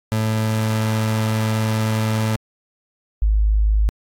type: tone pair in turn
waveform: 30% pulse / sine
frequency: 109.8 / 52.51 Hz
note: A2 / G#1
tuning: -3 / +20 cents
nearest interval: octave + minor second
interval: 1277 cents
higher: first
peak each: -15 / -13 dBFS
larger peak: second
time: 0.12-2.36 / 3.22-3.89 s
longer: first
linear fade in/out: 0 ms
effects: AAC 48 kbps